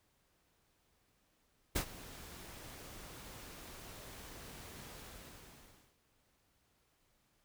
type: noise with ADSR envelope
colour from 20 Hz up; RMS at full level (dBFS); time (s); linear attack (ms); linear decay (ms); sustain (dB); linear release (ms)
pink; -33; 1.75-5.97; 12; 85; -18; 1000
effects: pink hiss -75 dBFS RMS until 7.44 s